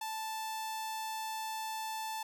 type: tone with notch filter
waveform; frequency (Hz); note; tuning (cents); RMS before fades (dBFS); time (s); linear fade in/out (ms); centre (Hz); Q
sawtooth; 880; A5; 0; -39; 0.01-2.23; 5; 2000; 1.9
effects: none